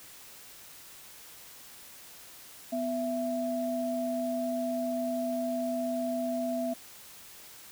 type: tone pair together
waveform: sine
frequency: 249.5 / 666 Hz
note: B3 / E5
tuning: +18 / +18 cents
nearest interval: octave + perfect fourth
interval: 1700 cents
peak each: -32 / -31 dBFS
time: 2.72-6.74 s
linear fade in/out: 10 ms
effects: white hiss -50 dBFS RMS until 7.71 s